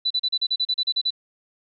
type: tone bursts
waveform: sine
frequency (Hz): 3980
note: B7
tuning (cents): +13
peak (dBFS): -19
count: 12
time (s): 0.05-1.106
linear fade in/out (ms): 10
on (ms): 55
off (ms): 36
effects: none